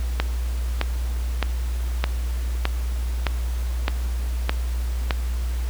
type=click train; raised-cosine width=0.3 ms; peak=-5 dBFS; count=9; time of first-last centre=0.2-5.108 s; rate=1.63 Hz; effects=added 60 Hz sine -22 dBFS peak until 5.69 s + pink hiss -41 dBFS RMS until 5.69 s